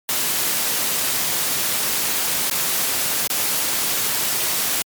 white noise with dropouts, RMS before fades -21 dBFS, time 0.09-4.82 s, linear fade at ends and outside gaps 0 ms, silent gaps 2.498-2.512 / 3.273-3.301 s, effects high-pass 100 Hz 12 dB/octave + MP3 96 kbps

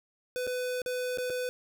square tone with dropouts, 500 Hz, B4, 21 cents sharp, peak -31 dBFS, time 0.36-1.49 s, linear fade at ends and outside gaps 0 ms, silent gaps 0.468-0.474 / 0.818-0.861 / 1.174-1.184 / 1.299-1.303 s, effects 11-bit

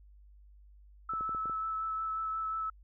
sine tone with vibrato, 1308 Hz, E6, 14 cents flat, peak -32 dBFS, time 1.09-2.7 s, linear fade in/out 5 ms, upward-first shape sine, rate 5.6 Hz, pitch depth 12 cents each way
clicks, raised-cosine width 2 ms, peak -33 dBFS, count 6, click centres 1.136 / 1.209 / 1.293 / 1.348 / 1.457 / 1.497 s
effects added 50 Hz sine -54 dBFS peak until 2.83 s

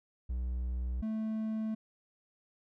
triangle tone pair in turn, 61.74 / 219.1 Hz, B1 / A3, 0 / -7 cents, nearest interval octave + minor seventh, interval 2193 cents, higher second, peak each -30 / -30 dBFS, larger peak neither, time 0.29-1.02 / 1.02-1.75 s, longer neither, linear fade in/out 10 ms, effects none

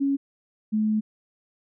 sine tone pair in turn, 277.2 / 215.2 Hz, C#4 / A3, 0 / -38 cents, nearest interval major third, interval 438 cents, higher first, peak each -20 dBFS, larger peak neither, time 0-0.17 / 0.72-1.01 s, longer second, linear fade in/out 20 ms, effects none

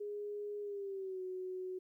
sine tone with pitch glide, 413.1 to 370.2 Hz, G#4 to F#4, -9 to +1 cents, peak -39 dBFS, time 0-1.79 s, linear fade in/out 10 ms, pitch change -190 cents, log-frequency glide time 0.61-1.22 s, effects 13-bit

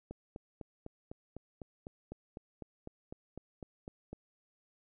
click train, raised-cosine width 2 ms, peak -30 dBFS, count 17, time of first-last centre 0.11-4.13 s, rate 3.98 Hz, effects none

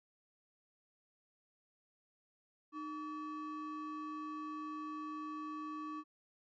triangle ring-modulated tone, 725 Hz, F#5, 35 cents flat, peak -36 dBFS, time 2.72-6.04 s, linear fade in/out 50 ms, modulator 418 Hz, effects resampled to 16000 Hz

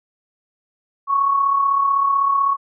sine tone with amplitude modulation, 1108.7 Hz, C#6, in tune, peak -12 dBFS, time 1.07-2.57 s, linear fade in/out 50 ms, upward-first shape sine, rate 35.9 Hz, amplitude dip 50%, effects none

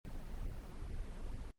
brown noise with flanger, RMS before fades -43 dBFS, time 0.05-1.51 s, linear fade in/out 0 ms, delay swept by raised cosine 0.38 to 5.68 ms, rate 2.3 Hz, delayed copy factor +0.8, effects Opus 24 kbps

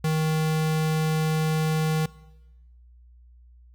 square tone, 157.1 Hz, D#3, 17 cents sharp, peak -22 dBFS, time 0.04-2.06 s, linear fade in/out 5 ms, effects noise-tail reverb RT60 1.0 s tail -21 dB re dry + added 60 Hz sine -49 dBFS peak until 3.74 s

